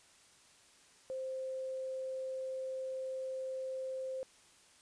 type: tone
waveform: sine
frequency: 523.3 Hz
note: C5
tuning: in tune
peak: -37 dBFS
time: 1.1-4.23 s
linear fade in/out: 0 ms
effects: white hiss -63 dBFS RMS until 4.81 s + resampled to 22050 Hz